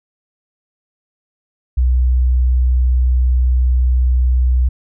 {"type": "tone", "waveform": "sine", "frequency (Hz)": 62.7, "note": "B1", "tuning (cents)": 27, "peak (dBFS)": -9, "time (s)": [1.77, 4.69], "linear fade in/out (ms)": 10, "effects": ["tanh soft clip ceiling -6 dBFS"]}